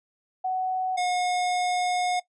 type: tone pair in turn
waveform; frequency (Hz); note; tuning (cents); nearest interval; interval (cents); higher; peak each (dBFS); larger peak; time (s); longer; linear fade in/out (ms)
sine / square; 746 / 722.3; F#5 / F#5; +14 / -42; minor second; 56; first; -24; neither; 0.44-0.97 / 0.97-2.2; second; 10
effects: noise-tail reverb RT60 0.1 s tail -18 dB re dry + resampled to 22050 Hz